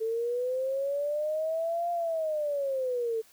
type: linear two-way sweep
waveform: sine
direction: up then down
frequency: 440 to 697 to 440 Hz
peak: -27 dBFS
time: 0-3.22 s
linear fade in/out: 20 ms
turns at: 1.91 s
effects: white hiss -59 dBFS RMS until 3.32 s